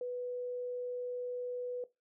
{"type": "tone", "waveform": "sine", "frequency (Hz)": 493.7, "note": "B4", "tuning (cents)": -1, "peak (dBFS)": -35, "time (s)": [0.01, 1.84], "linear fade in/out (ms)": 2, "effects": ["noise-tail reverb RT60 0.2 s tail -17 dB re dry"]}